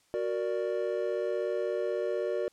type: chord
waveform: triangle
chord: Gb augmented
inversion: none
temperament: equal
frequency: 370 / 466.2 / 587.3 Hz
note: Gb4 / Bb4 / D5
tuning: 0 / 0 / 0 cents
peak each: -31 dBFS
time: 0.14-2.48 s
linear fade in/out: 0 ms
effects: white hiss -67 dBFS RMS until 2.52 s + low-pass 9000 Hz 12 dB/octave